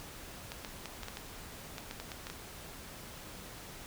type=clicks; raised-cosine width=0.2 ms; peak=-23 dBFS; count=12; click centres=0.519 / 0.648 / 0.857 / 1.033 / 1.084 / 1.171 / 1.782 / 1.911 / 2 / 2.118 / 2.269 / 2.3 s; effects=pink hiss -48 dBFS RMS until 3.86 s